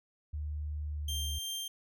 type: tone with pitch glide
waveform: sine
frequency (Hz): 75 to 74.35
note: D2 to D2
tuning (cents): +37 to +22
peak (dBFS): -34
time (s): 0.33-1.39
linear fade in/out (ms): 10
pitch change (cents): -15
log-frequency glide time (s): 0.82-1.01
type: tone with tremolo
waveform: sawtooth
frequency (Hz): 3171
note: G7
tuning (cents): +19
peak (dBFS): -32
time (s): 1.08-1.68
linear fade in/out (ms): 5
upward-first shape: sine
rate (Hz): 2.8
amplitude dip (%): 25
effects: none